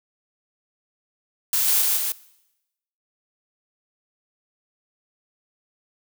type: noise with echo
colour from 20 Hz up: blue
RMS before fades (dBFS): -21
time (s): 1.53-1.82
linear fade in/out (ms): 2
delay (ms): 150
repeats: 2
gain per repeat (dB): -2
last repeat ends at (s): 2.12
effects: noise-tail reverb RT60 0.9 s tail -20 dB re dry